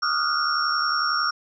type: tone cluster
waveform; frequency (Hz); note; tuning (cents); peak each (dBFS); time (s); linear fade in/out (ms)
sine; 1154 / 1234 / 1385 / 1456 / 5510; D6 / D#6 / F6 / F#6 / F8; -31 / -15 / -15 / -28 / -24; -33 / -25 / -26 / -30 / -26; 0.02-1.31; 10
effects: none